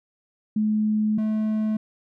sine / triangle tone pair in turn, 214 / 216.2 Hz, A3 / A3, -48 / -30 cents, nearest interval unison, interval 18 cents, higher second, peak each -19 dBFS, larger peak neither, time 0.56-1.18 / 1.18-1.77 s, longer first, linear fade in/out 5 ms, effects none

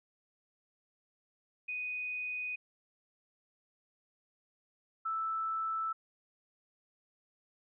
sine tone pair in turn, 2489 / 1318.5 Hz, D#7 / E6, 0 / 0 cents, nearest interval major seventh, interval 1100 cents, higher first, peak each -35 / -32 dBFS, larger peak second, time 1.68-2.56 / 5.05-5.93 s, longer neither, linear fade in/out 10 ms, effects none

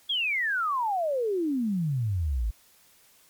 sine exponential sweep, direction down, 3407 to 50.4 Hz, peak -24 dBFS, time 0.09-2.51 s, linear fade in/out 10 ms, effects white hiss -59 dBFS RMS until 3.29 s + MP3 96 kbps

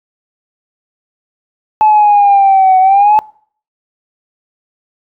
sine exponential two-way sweep, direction down then up, 865 to 746 to 865 Hz, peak -3 dBFS, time 1.81-3.19 s, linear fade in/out 0 ms, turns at 2.79 s, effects noise-tail reverb RT60 0.5 s tail -23 dB re dry + tanh soft clip ceiling -1 dBFS

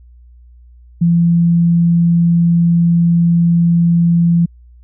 sine tone, 170 Hz, F3, 46 cents flat, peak -8 dBFS, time 1.01-4.46 s, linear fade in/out 10 ms, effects added 60 Hz sine -39 dBFS peak until 4.83 s

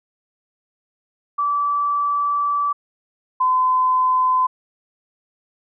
sine tone pair in turn, 1157 / 1020.8 Hz, D6 / C6, -26 / -43 cents, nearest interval major second, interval 217 cents, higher first, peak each -17 / -14 dBFS, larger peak second, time 1.38-2.73 / 3.4-4.47 s, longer first, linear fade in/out 10 ms, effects none

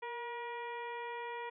harmonic tone with a mistuned harmonic, 478.3 Hz, A#4, 44 cents sharp, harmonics 1 / 2 / 3 / 4 / 5 / 6 / 7, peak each -44 / -42 / -54 / -48 / -51 / -61 / -60 dBFS, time 0.02-1.5 s, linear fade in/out 10 ms, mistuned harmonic 1, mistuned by -34 cents, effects none

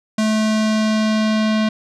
square tone with low-pass filter sweep, 216.8 Hz, A3, 25 cents flat, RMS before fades -17 dBFS, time 0.18-1.69 s, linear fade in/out 5 ms, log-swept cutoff 7400 to 4000 Hz, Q 1.3, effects none

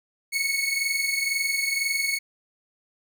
sawtooth tone pair together, 2195 / 2217 Hz, C#7 / C#7, -18 / 0 cents, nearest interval unison, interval 18 cents, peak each -23 / -23 dBFS, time 0.32-2.19 s, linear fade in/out 20 ms, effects none

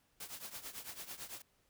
white noise with tremolo, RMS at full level -44 dBFS, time 0.2-1.42 s, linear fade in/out 5 ms, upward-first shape triangle, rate 9 Hz, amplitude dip 85%, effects pink hiss -74 dBFS RMS until 1.69 s

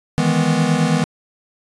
square chord, E major seventh, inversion third, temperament equal, 155.56 / 164.81 / 207.7 / 246.9 Hz, D#3 / E3 / G#3 / B3, 0 / 0 / 0 / 0 cents, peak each -21 / -19 / -23 / -21 dBFS, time 0.18-1.04 s, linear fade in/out 0 ms, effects resampled to 22050 Hz

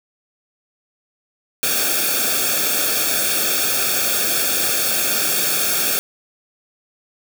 white noise with comb filter, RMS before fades -19 dBFS, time 1.63-5.99 s, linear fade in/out 0 ms, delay 1 ms, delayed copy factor -0.9, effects none

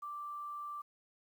sine tone, 1174.7 Hz, D6, in tune, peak -40 dBFS, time 0.02-0.82 s, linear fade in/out 10 ms, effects 11-bit

